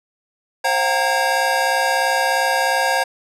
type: tone cluster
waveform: square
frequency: 530 / 703 / 766 / 924 / 1627 Hz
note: C5 / F5 / G5 / A#5 / G#6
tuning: +22 / +11 / -40 / -16 / -36 cents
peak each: -24 / -25 / -23 / -23 / -22 dBFS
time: 0.64-3.04 s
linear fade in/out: 10 ms
effects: low-pass 11000 Hz 12 dB/octave